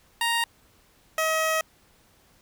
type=tone pair in turn; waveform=15% pulse; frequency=932.3 / 636.5 Hz; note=A#5 / D#5; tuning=0 / +39 cents; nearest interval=perfect fifth; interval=661 cents; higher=first; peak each=-16 dBFS; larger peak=neither; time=0.21-0.44 / 1.18-1.61 s; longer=second; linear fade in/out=2 ms; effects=pink hiss -60 dBFS RMS until 2.41 s